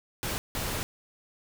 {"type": "noise bursts at uneven times", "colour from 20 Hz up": "pink", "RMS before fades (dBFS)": -32, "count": 2, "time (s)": [[0.23, 0.38], [0.55, 0.83]], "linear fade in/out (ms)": 0, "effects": []}